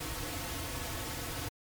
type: noise with comb filter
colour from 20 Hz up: pink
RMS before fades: -38 dBFS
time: 0-1.49 s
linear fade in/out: 10 ms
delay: 5 ms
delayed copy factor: -0.85
effects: MP3 96 kbps